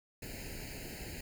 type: noise with comb filter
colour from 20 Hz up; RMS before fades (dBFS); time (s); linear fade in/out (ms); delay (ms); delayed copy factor
pink; -44; 0.22-1.21; 5; 0.43; +1
effects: none